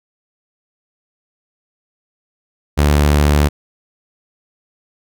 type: tone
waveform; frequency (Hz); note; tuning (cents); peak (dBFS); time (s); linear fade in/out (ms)
sawtooth; 73.42; D2; 0; -6; 2.77-3.49; 20
effects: none